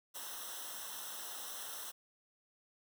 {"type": "noise with comb filter", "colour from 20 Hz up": "white", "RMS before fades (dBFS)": -45, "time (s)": [0.14, 1.92], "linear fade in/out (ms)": 20, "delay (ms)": 0.43, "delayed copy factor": -0.95, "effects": []}